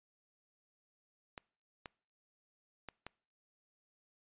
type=clicks; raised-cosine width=0.3 ms; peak=-28 dBFS; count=4; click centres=1.378 / 1.858 / 2.887 / 3.066 s; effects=noise-tail reverb RT60 0.5 s tail -25 dB re dry + resampled to 8000 Hz